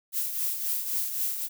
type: noise with tremolo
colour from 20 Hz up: violet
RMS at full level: -27 dBFS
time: 0.12-1.49 s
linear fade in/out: 50 ms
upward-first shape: triangle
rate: 3.8 Hz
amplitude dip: 60%
effects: none